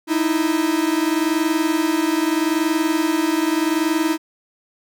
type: tone pair together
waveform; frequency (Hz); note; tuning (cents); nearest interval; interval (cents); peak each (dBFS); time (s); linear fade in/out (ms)
45% pulse; 308.5 / 329.3; D#4 / E4; -15 / -2; minor second; 113; -20; 0.07-4.18; 50
effects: none